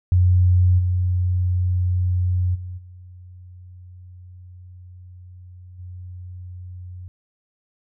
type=tone with level steps; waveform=sine; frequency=90.3 Hz; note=F#2; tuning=42 cents flat; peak=-12 / -17 / -29 / -39 / -33 dBFS; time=0.12-7.08 s; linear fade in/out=0 ms; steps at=0.78 / 2.54 / 2.77 / 5.78 s; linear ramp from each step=20 ms; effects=none